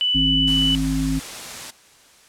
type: tone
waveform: sine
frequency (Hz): 2979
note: F#7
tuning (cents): +11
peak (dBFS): -17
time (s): 0.01-0.75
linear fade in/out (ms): 0
type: harmonic tone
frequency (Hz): 53.3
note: G#1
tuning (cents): +46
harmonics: 1 / 3 / 5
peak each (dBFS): -25 / -25 / -21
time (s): 0.14-1.2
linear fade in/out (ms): 20
type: noise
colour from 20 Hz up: white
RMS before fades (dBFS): -33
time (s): 0.47-1.71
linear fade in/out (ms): 10
effects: white hiss -51 dBFS RMS until 2.28 s + low-pass 9000 Hz 12 dB/octave